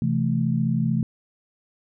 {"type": "chord", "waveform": "sine", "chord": "A minor", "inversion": "first", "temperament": "equal with one note detuned", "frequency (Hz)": [130.81, 166.44, 220], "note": ["C3", "E3", "A3"], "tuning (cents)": [0, 17, 0], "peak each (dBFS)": -24, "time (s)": [0.02, 1.03], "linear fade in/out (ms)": 2, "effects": []}